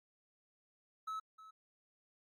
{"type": "tone with echo", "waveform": "triangle", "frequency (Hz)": 1296, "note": "E6", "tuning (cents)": -30, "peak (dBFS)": -37, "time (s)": [1.07, 1.2], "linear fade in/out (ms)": 10, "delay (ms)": 310, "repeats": 1, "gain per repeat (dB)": -15, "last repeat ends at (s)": 1.51, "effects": ["Opus 48 kbps"]}